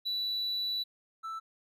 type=tone pair in turn; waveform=triangle; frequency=3951 / 1322.3 Hz; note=B7 / E6; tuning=0 / +5 cents; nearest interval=octave + perfect fifth; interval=1895 cents; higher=first; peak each=-28 / -34 dBFS; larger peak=first; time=0.05-0.84 / 1.23-1.4 s; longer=first; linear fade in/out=20 ms; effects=tanh soft clip ceiling -25 dBFS